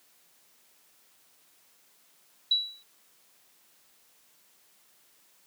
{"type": "tone with exponential decay", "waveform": "sine", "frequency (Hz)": 3920, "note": "B7", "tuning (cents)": -14, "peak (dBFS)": -18, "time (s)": [2.51, 2.83], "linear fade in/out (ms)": 5, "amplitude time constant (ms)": 69, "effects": ["white hiss -63 dBFS RMS until 5.46 s", "high-pass 150 Hz 12 dB/octave"]}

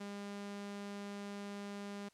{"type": "tone", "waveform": "sawtooth", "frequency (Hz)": 202.1, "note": "G#3", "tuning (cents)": -47, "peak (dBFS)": -39, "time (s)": [0, 2.09], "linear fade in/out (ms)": 10, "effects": ["white hiss -70 dBFS RMS until 2.13 s", "low-pass 8000 Hz 12 dB/octave"]}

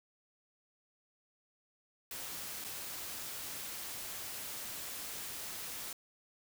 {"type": "noise with dropouts", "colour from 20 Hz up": "white", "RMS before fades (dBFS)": -43, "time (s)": [2.11, 5.93], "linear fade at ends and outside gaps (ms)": 2, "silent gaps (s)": [2.642, 2.646], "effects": []}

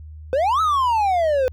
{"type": "exponential two-way sweep", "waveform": "triangle", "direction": "up then down", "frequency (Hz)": [497.6, 1318.5, 497.6], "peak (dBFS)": -14, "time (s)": [0.33, 1.48], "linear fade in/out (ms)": 0, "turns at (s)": 0.61, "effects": ["added 77 Hz sine -35 dBFS peak until 1.52 s"]}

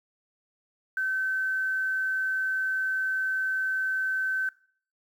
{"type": "tone with quantisation", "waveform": "sine", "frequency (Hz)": 1535, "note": "G6", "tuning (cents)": -37, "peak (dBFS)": -25, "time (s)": [0.97, 4.49], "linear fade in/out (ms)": 2, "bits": 9, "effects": ["noise-tail reverb RT60 0.5 s tail -20 dB re dry"]}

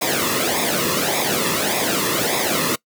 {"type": "noise with flanger", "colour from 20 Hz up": "pink", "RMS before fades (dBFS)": -20, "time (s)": [0.01, 2.76], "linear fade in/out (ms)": 10, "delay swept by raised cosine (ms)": [0.67, 1.34], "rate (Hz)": 1.7, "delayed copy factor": -0.7, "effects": ["noise-tail reverb RT60 0.1 s tail -23 dB re dry", "high-pass 150 Hz 12 dB/octave"]}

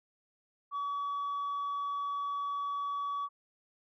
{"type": "tone", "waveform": "sine", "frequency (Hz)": 1137, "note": "C#6", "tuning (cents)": 44, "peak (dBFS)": -30, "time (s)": [0.71, 3.29], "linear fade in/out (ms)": 50, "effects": ["tanh soft clip ceiling -31 dBFS"]}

